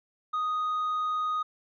sine tone with tanh clipping, 1244.5 Hz, D#6, in tune, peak -27 dBFS, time 0.33-1.43 s, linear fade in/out 10 ms, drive 2 dB, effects none

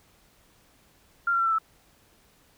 sine tone with pitch steps, 1390 / 1370.9 / 1352 / 1333.4 / 1315 Hz, F6 / F6 / E6 / E6 / E6, -9 / -33 / +43 / +19 / -5 cents, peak -21 dBFS, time 1.27-1.585 s, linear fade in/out 5 ms, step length 63 ms, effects pink hiss -61 dBFS RMS until 2.57 s

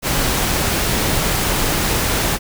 pink noise, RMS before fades -18 dBFS, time 0.02-2.39 s, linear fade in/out 50 ms, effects none

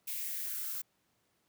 violet noise with high-pass filter sweep, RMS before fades -38 dBFS, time 0.07-0.82 s, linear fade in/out 10 ms, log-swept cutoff 2300 to 1200 Hz, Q 4.2, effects pink hiss -75 dBFS RMS until 1.48 s + high-pass 100 Hz 12 dB/octave

